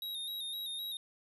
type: tone with vibrato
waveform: square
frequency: 3759 Hz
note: A#7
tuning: 14 cents sharp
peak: -38 dBFS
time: 0.02-0.97 s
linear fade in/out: 2 ms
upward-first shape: square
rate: 3.9 Hz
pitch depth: 38 cents each way
effects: none